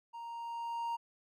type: tone with level ramp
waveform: triangle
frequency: 932.3 Hz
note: A#5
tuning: in tune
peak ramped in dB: -41 to -31 dBFS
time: 0.13-0.97 s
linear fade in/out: 20 ms
effects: none